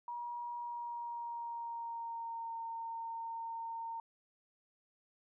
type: tone with pitch glide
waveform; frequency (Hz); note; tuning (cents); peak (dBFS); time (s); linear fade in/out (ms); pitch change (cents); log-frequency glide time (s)
sine; 956 to 915.5; A#5 to A#5; +43 to -32; -39; 0.08-4; 2; -75; 0.56-2.57
effects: none